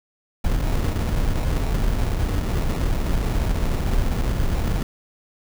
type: noise with sample-and-hold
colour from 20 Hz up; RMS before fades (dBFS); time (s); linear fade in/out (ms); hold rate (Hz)
brown; -21; 0.44-4.83; 5; 1575
effects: none